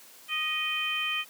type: harmonic tone with a mistuned harmonic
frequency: 620 Hz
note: D#5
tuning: 6 cents flat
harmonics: 2 / 3 / 4 / 5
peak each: -36 / -37 / -30 / -32 dBFS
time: 0.28-1.25 s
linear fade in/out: 50 ms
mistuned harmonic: 3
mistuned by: +23 cents
effects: white hiss -52 dBFS RMS until 1.29 s + high-pass 200 Hz 12 dB/octave